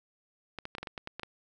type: clicks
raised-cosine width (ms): 0.3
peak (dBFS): -22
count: 10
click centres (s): 0.587 / 0.654 / 0.751 / 0.783 / 0.83 / 0.872 / 0.978 / 1.074 / 1.196 / 1.233
effects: none